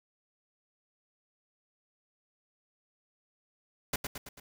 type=noise with echo; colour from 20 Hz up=pink; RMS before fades=-31 dBFS; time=3.93-3.96 s; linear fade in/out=5 ms; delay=110 ms; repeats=4; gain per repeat=-5 dB; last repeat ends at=4.4 s; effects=none